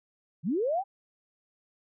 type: linear sweep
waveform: sine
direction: up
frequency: 132.3 to 815 Hz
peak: -25 dBFS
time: 0.43-0.84 s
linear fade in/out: 50 ms
effects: none